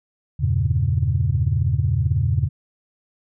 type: chord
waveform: sine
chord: E diminished seventh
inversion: none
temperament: equal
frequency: 82.41 / 98 / 116.54 / 138.59 Hz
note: E2 / G2 / Bb2 / Db3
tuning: 0 / 0 / 0 / 0 cents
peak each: -22 dBFS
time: 0.39-2.49 s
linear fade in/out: 20 ms
effects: tanh soft clip ceiling -7 dBFS